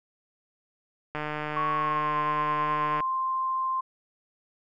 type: click train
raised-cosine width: 0.5 ms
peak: -17 dBFS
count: 281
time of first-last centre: 1.15-3.004 s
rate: 151 Hz
type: tone with pitch glide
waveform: sine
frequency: 1108.7 to 1047.7 Hz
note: C#6 to C6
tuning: 0 to +2 cents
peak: -25 dBFS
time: 1.56-3.81 s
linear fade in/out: 10 ms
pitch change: -98 cents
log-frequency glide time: 1.72-2.14 s
effects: none